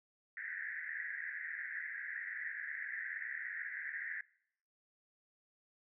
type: band-pass noise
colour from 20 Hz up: white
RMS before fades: -43 dBFS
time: 0.37-4.21 s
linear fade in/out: 2 ms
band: 1600 to 2000 Hz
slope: 96 dB/octave
effects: noise-tail reverb RT60 0.7 s tail -23 dB re dry